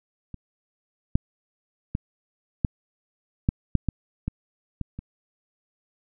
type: clicks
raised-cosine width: 5 ms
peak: -24 / -6 / -13 / -8 / -7 / -6 / -11 / -14 / -16 / -22 dBFS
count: 10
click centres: 0.343 / 1.155 / 1.951 / 2.648 / 3.489 / 3.753 / 3.887 / 4.28 / 4.813 / 4.99 s
effects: none